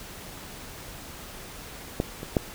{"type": "clicks", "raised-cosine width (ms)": 2, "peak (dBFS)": [-10, -21, -7], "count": 3, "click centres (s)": [2.001, 2.231, 2.368], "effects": ["pink hiss -42 dBFS RMS until 2.54 s"]}